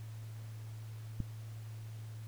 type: click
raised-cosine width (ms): 5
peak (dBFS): -24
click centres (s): 1.203
effects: added 110 Hz sine -43 dBFS peak until 2.27 s + pink hiss -60 dBFS RMS until 2.27 s